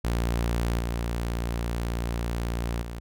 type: tone with level steps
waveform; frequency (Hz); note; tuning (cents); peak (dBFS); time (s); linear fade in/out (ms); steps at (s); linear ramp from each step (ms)
sawtooth; 58.27; A#1; 0; -20 / -23 / -30; 0.04-3; 10; 0.79 / 2.82; 2
effects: none